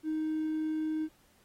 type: tone with hard clipping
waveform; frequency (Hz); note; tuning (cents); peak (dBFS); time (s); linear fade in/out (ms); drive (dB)
triangle; 312.3; D#4; +7; -30; 0.03-1.09; 50; 4
effects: pink hiss -66 dBFS RMS until 1.44 s + AAC 48 kbps